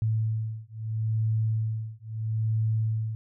sine beating tone pair, 110 / 110.76 Hz, A2 / A2, 0 / +12 cents, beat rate 0.76 Hz, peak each -28 dBFS, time 0.02-3.15 s, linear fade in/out 0 ms, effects none

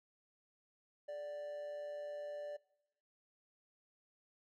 triangle tone with amplitude modulation, 587.3 Hz, D5, in tune, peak -38 dBFS, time 1.08-2.57 s, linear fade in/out 10 ms, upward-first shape sine, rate 161 Hz, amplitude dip 40%, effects noise-tail reverb RT60 0.9 s tail -22 dB re dry

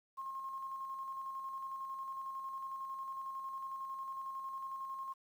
sine tone with tremolo, 1071 Hz, C6, 40 cents sharp, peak -39 dBFS, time 0.17-5.14 s, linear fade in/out 20 ms, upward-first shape square, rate 11 Hz, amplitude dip 30%, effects 11-bit

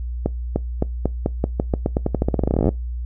accelerating click train, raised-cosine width 2 ms, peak -5 dBFS, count 29, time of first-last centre 0.26-2.69 s, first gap 300 ms, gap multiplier 0.88, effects noise-tail reverb RT60 0.2 s tail -23 dB re dry + added 60 Hz sine -24 dBFS peak until 3.05 s

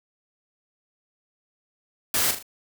white noise with echo, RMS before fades -23 dBFS, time 2.14-2.31 s, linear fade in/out 2 ms, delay 39 ms, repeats 3, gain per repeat -7 dB, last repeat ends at 2.427 s, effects none

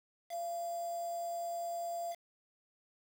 sine tone with quantisation, 685 Hz, F5, 34 cents flat, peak -36 dBFS, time 0.29-2.16 s, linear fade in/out 50 ms, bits 8, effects none

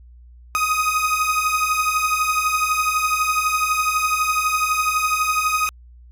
30% pulse beating tone pair, 1244.5 / 1256.5 Hz, D#6 / D#6, 0 / +17 cents, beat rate 12 Hz, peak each -20 / -17 dBFS, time 0.55-5.69 s, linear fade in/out 0 ms, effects added 60 Hz sine -42 dBFS peak until 6.11 s + AAC 64 kbps

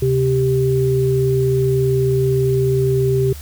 sine tone pair together, 131.31 / 392 Hz, C3 / G4, +7 / 0 cents, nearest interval octave + perfect fifth, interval 1893 cents, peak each -16 dBFS, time 0.02-3.33 s, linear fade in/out 5 ms, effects added 73 Hz sine -31 dBFS peak until 3.41 s + white hiss -40 dBFS RMS until 3.41 s

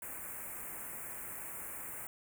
white band-stop noise, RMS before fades -44 dBFS, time 0.02-2.07 s, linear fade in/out 2 ms, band 2400 to 7800 Hz, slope 48 dB/octave, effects none

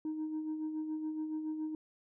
sine tone with tremolo, 311.1 Hz, D#4, in tune, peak -31 dBFS, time 0.05-1.75 s, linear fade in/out 2 ms, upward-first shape sine, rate 7.1 Hz, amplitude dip 50%, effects tanh soft clip ceiling -32 dBFS

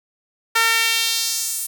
sawtooth tone with high-pass filter sweep, 454.8 Hz, A#4, 43 cents flat, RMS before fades -20 dBFS, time 0.55-1.67 s, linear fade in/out 10 ms, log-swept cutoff 1400 to 10000 Hz, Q 1.5, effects none

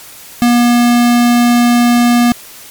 square tone, 240 Hz, B3, 49 cents flat, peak -7 dBFS, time 0.42-2.32 s, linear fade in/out 0 ms, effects white hiss -34 dBFS RMS until 2.7 s + MP3 96 kbps

